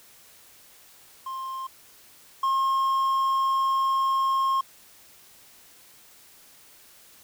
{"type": "tone pair in turn", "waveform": "triangle", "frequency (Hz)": [1057, 1072.4], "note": ["C6", "C6"], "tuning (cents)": [17, 42], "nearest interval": "unison", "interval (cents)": 25, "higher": "second", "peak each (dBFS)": [-29, -19], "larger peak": "second", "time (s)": [[1.26, 1.67], [2.43, 4.61]], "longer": "second", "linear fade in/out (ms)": 5, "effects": ["white hiss -53 dBFS RMS until 7.23 s"]}